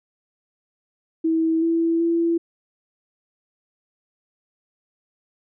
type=tone with pitch steps; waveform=sine; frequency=324.1 / 331.4 / 335.7 Hz; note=E4 / E4 / E4; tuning=-29 / +9 / +32 cents; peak=-17 dBFS; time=1.24-2.38 s; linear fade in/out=10 ms; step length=380 ms; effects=none